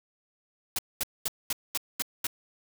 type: noise bursts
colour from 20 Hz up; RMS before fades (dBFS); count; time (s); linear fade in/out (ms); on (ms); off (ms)
white; -29; 7; 0.76-2.269; 2; 27; 220
effects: none